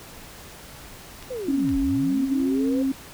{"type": "clicks", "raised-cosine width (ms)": 0.2, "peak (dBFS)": -24, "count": 2, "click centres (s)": [1.226, 1.691]}
{"type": "linear two-way sweep", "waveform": "sine", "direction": "down then up", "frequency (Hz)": [530, 31.66, 530], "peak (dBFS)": -28, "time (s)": [1.3, 2.83], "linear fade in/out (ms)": 10, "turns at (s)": 1.78}
{"type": "tone with pitch glide", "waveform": "sine", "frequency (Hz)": [274.4, 268.3], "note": ["C#4", "C4"], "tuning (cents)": [-17, 44], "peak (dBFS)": -20, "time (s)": [1.48, 2.92], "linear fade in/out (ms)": 5, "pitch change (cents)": -39, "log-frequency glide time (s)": [1.85, 2.4]}
{"effects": ["pink hiss -43 dBFS RMS until 3.13 s"]}